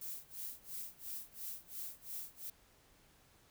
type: noise with tremolo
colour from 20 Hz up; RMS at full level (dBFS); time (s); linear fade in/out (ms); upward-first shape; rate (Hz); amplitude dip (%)
violet; -43; 0.01-2.5; 5; sine; 2.9; 95
effects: pink hiss -67 dBFS RMS until 3.5 s